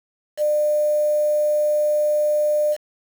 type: tone with quantisation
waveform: sine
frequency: 600 Hz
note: D5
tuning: 37 cents sharp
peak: -16 dBFS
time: 0.37-2.77 s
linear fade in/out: 50 ms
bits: 6
effects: none